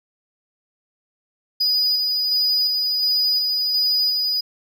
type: tone with tremolo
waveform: triangle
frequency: 4944 Hz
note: D#8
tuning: 12 cents flat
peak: -15 dBFS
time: 1.6-4.41 s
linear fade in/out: 10 ms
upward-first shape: square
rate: 1.4 Hz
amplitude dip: 25%
effects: none